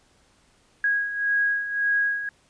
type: beating tone pair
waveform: sine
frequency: 1647 / 1648.8 Hz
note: G#6 / G#6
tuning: -15 / -13 cents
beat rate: 1.8 Hz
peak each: -28 / -22 dBFS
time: 0.84-2.29 s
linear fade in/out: 2 ms
effects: pink hiss -61 dBFS RMS until 2.49 s + resampled to 22050 Hz